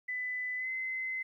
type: tone with pitch glide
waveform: sine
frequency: 2000 to 2051 Hz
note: B6 to C7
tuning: +21 to -35 cents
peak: -33 dBFS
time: 0.08-1.23 s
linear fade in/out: 10 ms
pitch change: +44 cents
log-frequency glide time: 0.57-0.69 s
effects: 12-bit